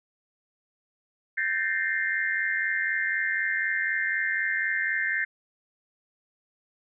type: tone cluster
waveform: sine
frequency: 1561 / 1758 / 1842 / 2096 Hz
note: G6 / A6 / A#6 / C7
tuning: -8 / -2 / -21 / +2 cents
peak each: -30 dBFS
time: 1.37-5.25 s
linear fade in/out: 10 ms
effects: none